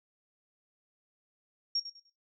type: tone with echo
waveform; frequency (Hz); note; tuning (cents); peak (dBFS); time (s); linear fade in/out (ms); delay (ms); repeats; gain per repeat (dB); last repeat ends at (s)
sine; 5560; F8; -9; -27; 1.75-1.8; 5; 100; 3; -12; 2.1
effects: noise-tail reverb RT60 0.2 s tail -17 dB re dry